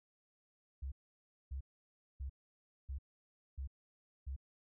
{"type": "tone bursts", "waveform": "sine", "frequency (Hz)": 67.4, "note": "C#2", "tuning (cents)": -48, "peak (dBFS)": -39, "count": 6, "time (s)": [0.82, 4.364], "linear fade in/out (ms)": 10, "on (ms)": 99, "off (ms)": 590, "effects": []}